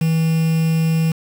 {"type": "tone with quantisation", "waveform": "triangle", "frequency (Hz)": 161.8, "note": "E3", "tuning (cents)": -32, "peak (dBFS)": -12, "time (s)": [0.01, 1.12], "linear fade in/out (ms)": 5, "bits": 5, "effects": []}